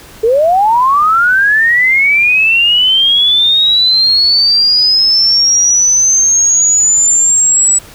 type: linear sweep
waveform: sine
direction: up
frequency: 427 to 7890 Hz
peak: -6 dBFS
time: 0.23-7.79 s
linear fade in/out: 10 ms
effects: pink hiss -36 dBFS RMS until 7.94 s